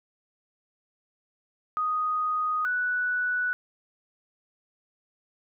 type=tone pair in turn; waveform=sine; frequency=1244.5 / 1480 Hz; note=D#6 / F#6; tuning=0 / 0 cents; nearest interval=minor third; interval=300 cents; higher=second; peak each=-24 dBFS; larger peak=neither; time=1.77-2.65 / 2.65-3.53 s; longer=neither; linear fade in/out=0 ms; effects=none